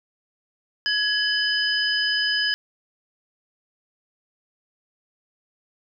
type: tone cluster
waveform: sine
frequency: 1679 / 3023 / 5000 Hz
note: G#6 / F#7 / D#8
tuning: +18 / +36 / +8 cents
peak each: -23 / -27 / -24 dBFS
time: 0.86-2.54 s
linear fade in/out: 0 ms
effects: none